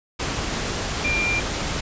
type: tone in noise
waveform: sine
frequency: 2385 Hz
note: D7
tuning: 26 cents sharp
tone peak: -21 dBFS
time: 1.04-1.4 s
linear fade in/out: 10 ms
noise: pink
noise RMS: -26 dBFS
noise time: 0.19-1.81 s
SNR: +2 dB
effects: resampled to 16000 Hz